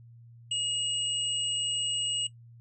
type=tone pair together; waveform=sine; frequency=2878 / 8024 Hz; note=F#7 / B8; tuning=-49 / +26 cents; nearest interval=octave + tritone; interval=1775 cents; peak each=-28 / -34 dBFS; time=0.51-2.27 s; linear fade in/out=5 ms; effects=noise-tail reverb RT60 0.1 s tail -19 dB re dry + added 117 Hz sine -49 dBFS peak until 2.6 s